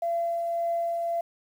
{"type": "tone with tremolo", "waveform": "sine", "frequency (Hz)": 680, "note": "F5", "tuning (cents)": -46, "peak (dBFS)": -23, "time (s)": [0.02, 1.21], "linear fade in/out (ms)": 5, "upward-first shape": "triangle", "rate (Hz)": 1.8, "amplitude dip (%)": 30, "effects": ["tanh soft clip ceiling -19 dBFS", "9-bit"]}